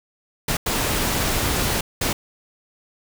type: noise bursts at uneven times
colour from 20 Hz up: pink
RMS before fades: -22 dBFS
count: 3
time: 0.48-0.57 / 0.66-1.81 / 2.01-2.13 s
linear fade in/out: 5 ms
effects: none